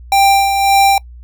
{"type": "tone with tremolo", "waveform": "square", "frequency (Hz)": 789, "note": "G5", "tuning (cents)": 11, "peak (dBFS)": -7, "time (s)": [0.12, 0.98], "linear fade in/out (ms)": 2, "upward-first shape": "sine", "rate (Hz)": 1.8, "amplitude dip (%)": 50, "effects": ["noise-tail reverb RT60 0.1 s tail -25 dB re dry", "added 60 Hz sine -32 dBFS peak until 1.23 s"]}